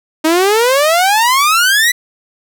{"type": "exponential sweep", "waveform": "sawtooth", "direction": "up", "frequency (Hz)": [308.3, 2000], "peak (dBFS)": -5, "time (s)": [0.24, 1.92], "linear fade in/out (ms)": 10, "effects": []}